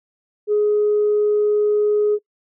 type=tone; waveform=sine; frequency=418.5 Hz; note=G#4; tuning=13 cents sharp; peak=-13 dBFS; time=0.47-2.19 s; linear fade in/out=50 ms; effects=noise-tail reverb RT60 0.1 s tail -25 dB re dry + tanh soft clip ceiling -10 dBFS